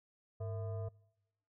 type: tone with frequency modulation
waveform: sine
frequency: 102.3 Hz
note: G#2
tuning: 26 cents flat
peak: -37 dBFS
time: 0.4-0.89 s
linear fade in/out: 10 ms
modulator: 560 Hz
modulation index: 0.69
effects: noise-tail reverb RT60 1.0 s tail -26 dB re dry